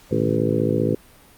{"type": "harmonic tone with a mistuned harmonic", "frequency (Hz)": 55.1, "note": "A1", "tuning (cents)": 3, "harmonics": [2, 3, 4, 5, 6, 7, 8, 9], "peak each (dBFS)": [-26, -26, -26, -26, -26, -26, -26, -26], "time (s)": [0.11, 0.95], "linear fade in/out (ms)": 5, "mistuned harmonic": 3, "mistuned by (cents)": -110, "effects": ["pink hiss -50 dBFS RMS until 1.37 s", "Opus 48 kbps"]}